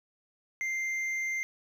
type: tone with hard clipping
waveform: triangle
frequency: 2093 Hz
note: C7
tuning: in tune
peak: -31 dBFS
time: 0.61-1.43 s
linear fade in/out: 0 ms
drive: 8 dB
effects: none